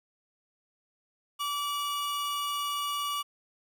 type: tone pair together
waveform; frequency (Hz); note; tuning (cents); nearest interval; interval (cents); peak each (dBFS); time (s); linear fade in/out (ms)
45% pulse; 1156.5 / 2900; D6 / F#7; -27 / -35; octave + major third; 1592; -31 / -35; 1.39-3.23; 20
effects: none